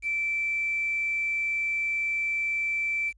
sine tone with quantisation, 2331 Hz, D7, 14 cents flat, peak -25 dBFS, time 0.02-3.13 s, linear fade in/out 50 ms, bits 8, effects added 50 Hz sine -56 dBFS peak until 3.17 s + resampled to 22050 Hz

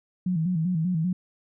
sine tone with vibrato, 170.8 Hz, F3, 38 cents flat, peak -22 dBFS, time 0.26-1.13 s, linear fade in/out 5 ms, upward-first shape square, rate 5.1 Hz, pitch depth 110 cents each way, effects none

